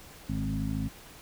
harmonic tone with a mistuned harmonic, 53.1 Hz, G#1, 39 cents sharp, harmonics 1 / 2 / 3 / 4 / 5, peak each -35 / -35 / -35 / -35 / -35 dBFS, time 0.28-0.89 s, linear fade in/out 20 ms, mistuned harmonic 3, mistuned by -25 cents, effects pink hiss -50 dBFS RMS until 1.21 s

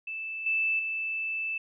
sine tone with level steps, 2637 Hz, E7, in tune, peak -33 / -24 / -29 dBFS, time 0.07-1.58 s, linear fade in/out 5 ms, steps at 0.46 / 0.79 s, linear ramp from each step 5 ms, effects none

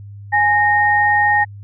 sine tone pair together, 832.2 / 1852 Hz, G#5 / A#6, +3 / -12 cents, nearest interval octave + major second, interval 1385 cents, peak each -14 dBFS, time 0.32-1.45 s, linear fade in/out 20 ms, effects added 101 Hz sine -32 dBFS peak until 1.63 s

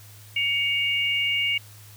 sine tone pair together, 2240 / 2822 Hz, C#7 / F7, +18 / +17 cents, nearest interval major third, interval 399 cents, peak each -24 dBFS, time 0.36-1.58 s, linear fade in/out 5 ms, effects added 104 Hz sine -46 dBFS peak until 1.96 s + white hiss -50 dBFS RMS until 1.96 s

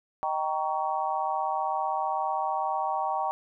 sine chord, Eb dominant seventh, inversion none, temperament just, 622.3 / 777.8 / 933.4 / 1120.1 Hz, Eb5 / G5 / Bb5 / Db6, 0 / -14 / +2 / +18 cents, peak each -35 / -29 / -31 / -33 dBFS, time 0.23-3.31 s, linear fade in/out 0 ms, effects none

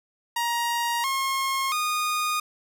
sawtooth tone with pitch steps, 943 / 1077 / 1230 Hz, A#5 / C6 / D#6, +20 / +50 / -20 cents, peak -20 dBFS, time 0.36-2.4 s, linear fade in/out 5 ms, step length 680 ms, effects none

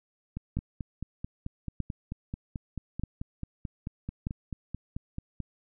two click trains, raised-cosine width 5 ms, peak -22 / -18 dBFS, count 24 / 4, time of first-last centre 0.37-5.403 / 0.57-4.269 s, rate 4.57 / 0.811 Hz, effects none

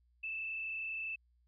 sine tone with frequency modulation, 2637 Hz, E7, in tune, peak -37 dBFS, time 0.23-1.16 s, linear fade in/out 10 ms, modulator 32.2 Hz, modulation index 1.2, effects added 60 Hz sine -68 dBFS peak until 1.47 s

